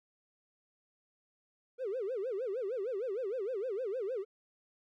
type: tone with vibrato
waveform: triangle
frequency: 448 Hz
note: A4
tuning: 31 cents sharp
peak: -30 dBFS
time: 1.78-4.25 s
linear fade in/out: 50 ms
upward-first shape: sine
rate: 6.5 Hz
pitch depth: 290 cents each way
effects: tanh soft clip ceiling -30 dBFS